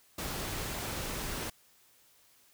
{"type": "noise", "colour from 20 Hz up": "pink", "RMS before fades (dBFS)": -37, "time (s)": [0.18, 1.5], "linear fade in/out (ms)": 5, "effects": ["white hiss -64 dBFS RMS until 2.53 s"]}